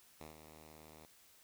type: tone with ADSR envelope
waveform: 5% pulse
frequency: 77.78 Hz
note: D#2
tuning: in tune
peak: -37 dBFS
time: 0.2-1.06 s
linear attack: 11 ms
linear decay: 130 ms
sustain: -8 dB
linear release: 10 ms
effects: white hiss -65 dBFS RMS until 1.43 s